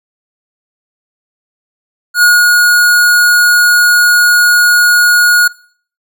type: tone with ADSR envelope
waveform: square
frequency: 1444 Hz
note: F#6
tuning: 43 cents flat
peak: -4 dBFS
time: 2.14-5.48 s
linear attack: 84 ms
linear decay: 200 ms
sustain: -2 dB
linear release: 8 ms
effects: noise-tail reverb RT60 0.5 s tail -21 dB re dry